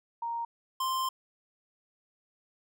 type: tone pair in turn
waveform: sine / square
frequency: 932 / 1046.1 Hz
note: A#5 / C6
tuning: -1 / -1 cents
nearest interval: major second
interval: 200 cents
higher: second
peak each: -31 / -29 dBFS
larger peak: second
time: 0.22-0.45 / 0.8-1.09 s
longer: second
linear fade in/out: 5 ms
effects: none